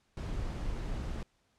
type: noise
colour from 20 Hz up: brown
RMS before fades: -36 dBFS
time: 0.17-1.23 s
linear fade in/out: 2 ms
effects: pink hiss -73 dBFS RMS until 1.58 s + low-pass 8000 Hz 12 dB/octave

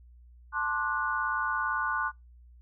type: chord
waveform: sine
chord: D dominant seventh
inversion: second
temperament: just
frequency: 881 / 1057.2 / 1174.7 / 1468.3 Hz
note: A5 / C6 / D6 / F#6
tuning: +2 / +18 / 0 / -14 cents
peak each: -36 / -33 / -34 / -30 dBFS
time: 0.52-2.12 s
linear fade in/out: 50 ms
effects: noise-tail reverb RT60 0.2 s tail -25 dB re dry + added 60 Hz sine -51 dBFS peak until 2.61 s

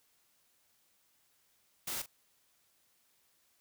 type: noise with echo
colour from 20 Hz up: white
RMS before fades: -38 dBFS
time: 1.87-2.02 s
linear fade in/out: 5 ms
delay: 41 ms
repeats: 1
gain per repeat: -13 dB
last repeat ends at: 2.061 s
effects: white hiss -72 dBFS RMS until 3.6 s

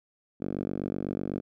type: tone with band-pass filter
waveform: 5% pulse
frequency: 48 Hz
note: G1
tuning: 36 cents flat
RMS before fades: -33 dBFS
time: 0.4-1.41 s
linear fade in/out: 20 ms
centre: 250 Hz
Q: 1.4
effects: none

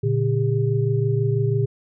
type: tone cluster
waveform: sine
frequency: 116.8 / 142.9 / 401.2 Hz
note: A#2 / D3 / G4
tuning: +4 / -47 / +40 cents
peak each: -20 / -23 / -24 dBFS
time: 0.03-1.66 s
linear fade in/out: 10 ms
effects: none

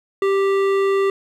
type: tone with hard clipping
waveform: sine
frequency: 392 Hz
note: G4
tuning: in tune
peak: -17 dBFS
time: 0.22-1.1 s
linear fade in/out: 2 ms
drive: 13 dB
effects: none

